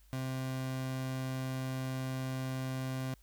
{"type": "tone", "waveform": "30% pulse", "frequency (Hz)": 130.81, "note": "C3", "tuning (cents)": 0, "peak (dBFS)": -32, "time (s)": [0.13, 3.14], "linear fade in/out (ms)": 0, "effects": ["added 50 Hz sine -59 dBFS peak until 3.22 s", "white hiss -69 dBFS RMS until 3.22 s"]}